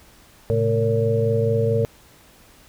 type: tone cluster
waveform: sine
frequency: 111.2 / 135.8 / 220.9 / 458.5 / 566 Hz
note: A2 / C#3 / A3 / A#4 / C#5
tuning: +19 / -35 / +7 / -29 / +36 cents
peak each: -21 / -29 / -29 / -20 / -26 dBFS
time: 0.5-1.85 s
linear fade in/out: 0 ms
effects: pink hiss -51 dBFS RMS until 2.68 s